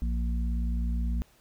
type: harmonic tone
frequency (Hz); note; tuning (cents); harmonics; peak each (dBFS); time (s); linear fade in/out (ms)
58.4; A#1; +4; 1 / 3 / 4; -26 / -38 / -38; 0.02-1.22; 0
effects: pink hiss -62 dBFS RMS until 1.4 s